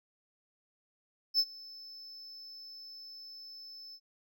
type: tone with ADSR envelope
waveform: triangle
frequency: 5260 Hz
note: E8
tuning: 5 cents flat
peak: -21 dBFS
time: 1.34-4 s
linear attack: 50 ms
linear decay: 55 ms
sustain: -24 dB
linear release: 59 ms
effects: none